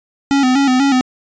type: tone with vibrato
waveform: square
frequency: 266.1 Hz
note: C4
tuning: 29 cents sharp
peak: -11 dBFS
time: 0.31-1.01 s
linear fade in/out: 0 ms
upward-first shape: square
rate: 4.1 Hz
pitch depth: 76 cents each way
effects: resampled to 16000 Hz